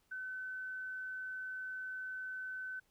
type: tone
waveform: sine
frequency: 1518 Hz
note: F#6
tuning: 44 cents sharp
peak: -40 dBFS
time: 0.11-2.8 s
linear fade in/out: 10 ms
effects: pink hiss -75 dBFS RMS until 2.9 s